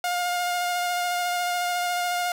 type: tone with vibrato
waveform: sawtooth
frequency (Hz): 710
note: F5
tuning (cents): +28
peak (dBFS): -20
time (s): 0.04-2.32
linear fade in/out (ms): 2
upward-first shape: sine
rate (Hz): 14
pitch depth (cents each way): 15
effects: none